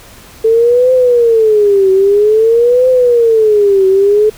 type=tone with vibrato; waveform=sine; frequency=442 Hz; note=A4; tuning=8 cents sharp; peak=-5 dBFS; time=0.44-4.3 s; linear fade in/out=10 ms; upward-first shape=triangle; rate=0.51 Hz; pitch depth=270 cents each way; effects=pink hiss -37 dBFS RMS until 4.37 s